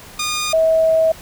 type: tone pair in turn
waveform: 10% pulse / sine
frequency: 1221 / 644.6 Hz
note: D#6 / E5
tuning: -33 / -39 cents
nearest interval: major seventh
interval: 1106 cents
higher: first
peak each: -11 dBFS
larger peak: neither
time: 0.19-0.53 / 0.53-1.12 s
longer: second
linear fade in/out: 5 ms
effects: pink hiss -39 dBFS RMS until 1.21 s